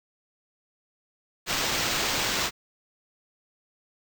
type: noise with sample-and-hold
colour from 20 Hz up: blue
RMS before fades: -27 dBFS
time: 1.46-2.51 s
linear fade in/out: 50 ms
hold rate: 11025 Hz
effects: none